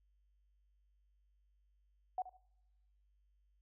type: tone with echo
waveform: sine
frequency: 740 Hz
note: F#5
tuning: in tune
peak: -34 dBFS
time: 2.18-2.22 s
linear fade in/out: 2 ms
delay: 74 ms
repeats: 2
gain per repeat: -15 dB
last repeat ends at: 2.368 s
effects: noise-tail reverb RT60 1.0 s tail -26 dB re dry + added 50 Hz sine -70 dBFS peak until 3.61 s